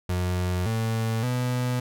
35% pulse tone with pitch steps, 90.2 / 112.4 / 124.5 Hz, F#2 / A2 / B2, -44 / +37 / +14 cents, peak -22 dBFS, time 0.09-1.8 s, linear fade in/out 5 ms, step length 570 ms, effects none

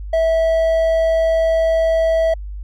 triangle tone, 652 Hz, E5, 19 cents flat, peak -11 dBFS, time 0.13-2.34 s, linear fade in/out 5 ms, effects added 50 Hz sine -26 dBFS peak until 2.63 s

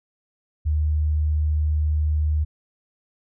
sine tone, 76.2 Hz, D#2, 36 cents flat, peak -18 dBFS, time 0.65-2.45 s, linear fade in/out 20 ms, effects none

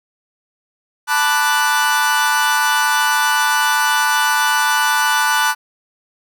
40% pulse chord, B minor seventh, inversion third, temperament equal, 880 / 987.8 / 1174.7 / 1480 Hz, A5 / B5 / D6 / F#6, 0 / 0 / 0 / 0 cents, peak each -18 / -21 / -21 / -16 dBFS, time 1.07-5.55 s, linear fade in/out 50 ms, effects none

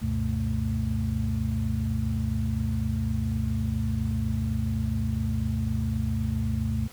sine tone cluster, 71 / 95.2 / 122.9 / 220.2 Hz, C#2 / F#2 / B2 / A3, +42 / +50 / -8 / +2 cents, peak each -30 dBFS, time 0.01-6.88 s, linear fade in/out 20 ms, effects pink hiss -49 dBFS RMS until 6.92 s

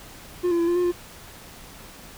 triangle tone with pitch steps, 355.9 / 341.8 / 337.7 / 347.9 / 356.6 / 351.1 Hz, F4 / F4 / E4 / F4 / F4 / F4, +33 / -37 / +42 / -7 / +36 / +9 cents, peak -17 dBFS, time 0.43-0.922 s, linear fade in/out 20 ms, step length 82 ms, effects pink hiss -44 dBFS RMS until 2.17 s

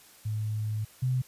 sine tone pair in turn, 107.6 / 127.96 Hz, A2 / C3, -38 / -38 cents, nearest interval minor third, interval 300 cents, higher second, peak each -28 / -24 dBFS, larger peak second, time 0.25-0.85 / 1.02-1.22 s, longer first, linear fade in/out 10 ms, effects white hiss -55 dBFS RMS until 1.27 s + resampled to 32000 Hz

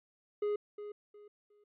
triangle tone with echo, 415.3 Hz, G#4, in tune, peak -28 dBFS, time 0.42-0.56 s, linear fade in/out 5 ms, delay 360 ms, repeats 3, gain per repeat -11 dB, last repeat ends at 1.64 s, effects resampled to 8000 Hz

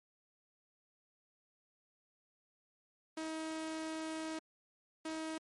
sawtooth tone bursts at uneven times, 317.9 Hz, D#4, 37 cents sharp, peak -35 dBFS, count 2, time 3.17-4.39 / 5.05-5.38 s, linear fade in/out 5 ms, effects MP3 48 kbps

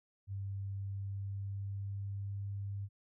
sine tone with pitch glide, 98.4 to 99.77 Hz, G2 to G2, +7 to +31 cents, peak -37 dBFS, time 0.27-2.89 s, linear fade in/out 50 ms, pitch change +24 cents, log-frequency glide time 0.79-2.48 s, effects none

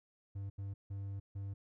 triangle tone bursts at uneven times, 98.9 Hz, G2, 16 cents sharp, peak -37 dBFS, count 4, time 0.35-0.5 / 0.58-0.74 / 0.9-1.2 / 1.35-1.54 s, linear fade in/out 10 ms, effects none

